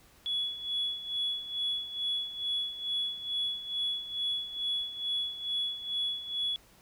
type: tone with tremolo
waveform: sine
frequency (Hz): 3387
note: G#7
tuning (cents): +33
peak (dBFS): -27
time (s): 0.26-6.56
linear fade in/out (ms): 0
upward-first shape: sine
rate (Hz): 2.3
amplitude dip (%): 75
effects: tanh soft clip ceiling -23 dBFS + pink hiss -60 dBFS RMS until 6.81 s